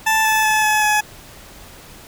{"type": "tone with pitch steps", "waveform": "20% pulse", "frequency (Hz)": [880, 871.4, 862.9, 854.5, 846.1], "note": ["A5", "A5", "A5", "G#5", "G#5"], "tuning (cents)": [0, -17, -34, 49, 32], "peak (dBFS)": -9, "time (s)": [0.06, 1.01], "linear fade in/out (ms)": 10, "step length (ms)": 190, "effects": ["pink hiss -41 dBFS RMS until 2.07 s"]}